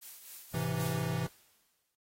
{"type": "noise with tremolo", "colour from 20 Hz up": "blue", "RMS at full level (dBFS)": -46, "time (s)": [0.01, 0.94], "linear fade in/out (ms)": 20, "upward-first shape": "triangle", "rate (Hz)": 3.8, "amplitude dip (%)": 60}
{"type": "chord", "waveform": "square", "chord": "Ab augmented", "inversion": "none", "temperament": "equal with one note detuned", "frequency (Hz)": [106.19, 130.81, 164.81], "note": ["Ab2", "C3", "E3"], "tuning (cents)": [39, 0, 0], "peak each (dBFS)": [-40, -36, -35], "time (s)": [0.54, 1.27], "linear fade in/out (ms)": 5}
{"type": "noise with exponential decay", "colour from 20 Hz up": "white", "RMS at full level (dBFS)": -43, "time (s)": [0.8, 1.95], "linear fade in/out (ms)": 1, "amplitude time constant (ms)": 250}
{"effects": ["AAC 48 kbps"]}